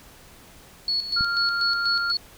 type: tone with tremolo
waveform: sine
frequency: 4386 Hz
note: C#8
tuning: 19 cents flat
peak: -21 dBFS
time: 0.88-2.17 s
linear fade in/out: 2 ms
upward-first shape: square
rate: 4.1 Hz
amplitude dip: 65%
type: tone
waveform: sine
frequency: 1395 Hz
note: F6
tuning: 2 cents flat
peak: -23 dBFS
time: 1.16-2.12 s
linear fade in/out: 10 ms
type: click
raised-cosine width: 5 ms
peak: -20 dBFS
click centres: 1.209 s
effects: pink hiss -49 dBFS RMS until 2.37 s